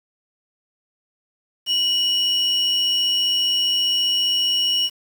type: tone pair together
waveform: triangle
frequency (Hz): 2934 / 5539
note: F#7 / F8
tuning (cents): -15 / -15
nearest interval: major seventh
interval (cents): 1100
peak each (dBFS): -16 / -22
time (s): 1.66-4.9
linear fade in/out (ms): 50
effects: tanh soft clip ceiling -10 dBFS + 7-bit